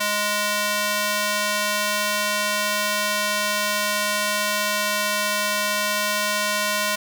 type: tone with high-pass filter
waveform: square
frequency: 207.7 Hz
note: G#3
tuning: in tune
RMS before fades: -23 dBFS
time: 0-6.96 s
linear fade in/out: 10 ms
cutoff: 920 Hz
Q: 0.54
effects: none